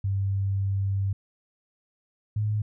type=tone pair in turn; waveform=sine; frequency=98 / 106.05 Hz; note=G2 / G#2; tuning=0 / +37 cents; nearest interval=minor second; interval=137 cents; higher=second; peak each=-23 dBFS; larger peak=neither; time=0.04-1.13 / 2.36-2.62 s; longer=first; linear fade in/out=5 ms; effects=none